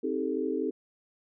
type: chord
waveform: sine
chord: A half-diminished seventh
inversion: first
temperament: just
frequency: 264 / 316.8 / 396 / 440 Hz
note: C4 / Eb4 / G4 / A4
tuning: +16 / +31 / +18 / 0 cents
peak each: -33 dBFS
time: 0.03-0.71 s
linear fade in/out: 10 ms
effects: none